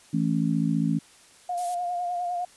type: harmonic tone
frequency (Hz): 54.9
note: A1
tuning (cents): -3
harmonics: 3 / 4 / 5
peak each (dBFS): -25 / -26 / -27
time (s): 0.13-0.99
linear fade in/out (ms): 10
type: tone with vibrato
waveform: sine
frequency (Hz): 708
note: F5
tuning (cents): +23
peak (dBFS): -26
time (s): 1.49-2.45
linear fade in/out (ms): 5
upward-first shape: sine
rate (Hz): 9.9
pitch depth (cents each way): 33
type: noise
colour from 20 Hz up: violet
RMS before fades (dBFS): -35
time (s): 1.57-1.75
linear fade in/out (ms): 10
effects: white hiss -54 dBFS RMS until 2.56 s + resampled to 24000 Hz